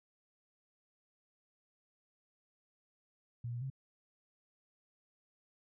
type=tone with pitch steps; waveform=sine; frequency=119.2 / 120.2 / 133.7 Hz; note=A#2 / B2 / C3; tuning=+39 / -46 / +38 cents; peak=-37 dBFS; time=3.44-3.701 s; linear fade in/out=5 ms; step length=87 ms; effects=none